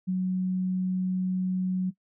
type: tone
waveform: sine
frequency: 185 Hz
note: F#3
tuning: in tune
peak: -24 dBFS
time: 0.07-1.91 s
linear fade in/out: 20 ms
effects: noise-tail reverb RT60 0.1 s tail -18 dB re dry